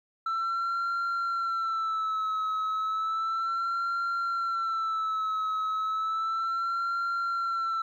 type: tone with vibrato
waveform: sine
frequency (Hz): 1330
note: E6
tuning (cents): +15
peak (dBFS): -24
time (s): 0.26-7.82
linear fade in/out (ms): 5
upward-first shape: sine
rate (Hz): 0.33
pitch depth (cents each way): 60
effects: tanh soft clip ceiling -26 dBFS + 11-bit